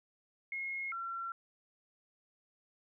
sine tone pair in turn, 2159 / 1360.1 Hz, C#7 / F6, -46 / -46 cents, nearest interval minor sixth, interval 800 cents, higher first, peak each -36 / -37 dBFS, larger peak first, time 0.52-0.92 / 0.92-1.32 s, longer neither, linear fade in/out 2 ms, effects none

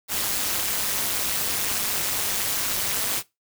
white noise with amplitude modulation, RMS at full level -22 dBFS, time 0.08-3.23 s, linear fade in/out 50 ms, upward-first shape sine, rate 205 Hz, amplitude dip 80%, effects noise-tail reverb RT60 0.2 s tail -20 dB re dry

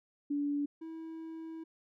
sine / triangle tone pair in turn, 288.1 / 324 Hz, D4 / E4, -33 / -30 cents, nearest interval major second, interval 203 cents, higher second, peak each -30 / -39 dBFS, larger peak first, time 0.3-0.66 / 0.81-1.64 s, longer second, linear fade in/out 10 ms, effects none

